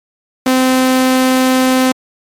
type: tone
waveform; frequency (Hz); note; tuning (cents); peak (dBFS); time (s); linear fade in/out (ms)
sawtooth; 258.3; C4; -22; -5; 0.46-1.92; 5
effects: MP3 64 kbps